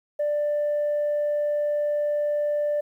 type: tone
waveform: sine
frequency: 590 Hz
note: D5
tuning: 8 cents sharp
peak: -20 dBFS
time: 0.19-2.81 s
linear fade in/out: 10 ms
effects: tanh soft clip ceiling -19 dBFS + 10-bit